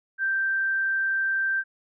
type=tone; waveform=sine; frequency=1568 Hz; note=G6; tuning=in tune; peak=-22 dBFS; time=0.18-1.64 s; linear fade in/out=50 ms; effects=none